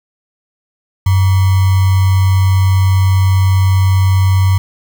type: tone with sample-and-hold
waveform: sine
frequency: 95 Hz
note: F#2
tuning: 46 cents sharp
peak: -7 dBFS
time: 1.06-4.58 s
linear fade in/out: 5 ms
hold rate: 1050 Hz
effects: none